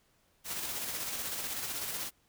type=noise with tremolo; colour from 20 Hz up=white; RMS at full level=-36 dBFS; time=0.44-2.11 s; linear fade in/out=50 ms; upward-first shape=square; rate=16 Hz; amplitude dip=30%; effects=pink hiss -70 dBFS RMS until 2.28 s